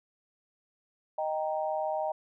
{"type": "chord", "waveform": "sine", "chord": "Eb major", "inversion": "none", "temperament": "equal", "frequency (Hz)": [622.3, 784, 932.3], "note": ["Eb5", "G5", "Bb5"], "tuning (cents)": [0, 0, 0], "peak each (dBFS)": [-31, -33, -37], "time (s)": [1.18, 2.12], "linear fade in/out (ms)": 5, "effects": []}